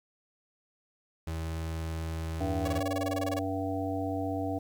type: tone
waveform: 35% pulse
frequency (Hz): 81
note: E2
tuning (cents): -30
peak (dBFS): -31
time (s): 1.27-2.8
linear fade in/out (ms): 5
type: harmonic tone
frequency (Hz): 95.9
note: G2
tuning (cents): -37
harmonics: 1 / 3 / 5 / 7 / 8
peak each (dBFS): -36 / -33 / -39 / -36 / -39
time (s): 2.4-4.59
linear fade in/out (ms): 10
type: tone bursts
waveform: sawtooth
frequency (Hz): 562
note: C#5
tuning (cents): +24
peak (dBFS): -28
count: 15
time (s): 2.65-3.392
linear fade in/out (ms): 5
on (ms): 28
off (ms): 23
effects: 10-bit